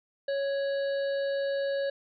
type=harmonic tone with a mistuned harmonic; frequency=554.4 Hz; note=C#5; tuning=in tune; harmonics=1 / 3 / 5 / 7 / 8; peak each=-27 / -39 / -51 / -46 / -48 dBFS; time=0.28-1.9 s; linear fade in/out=5 ms; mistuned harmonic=5; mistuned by=+92 cents; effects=none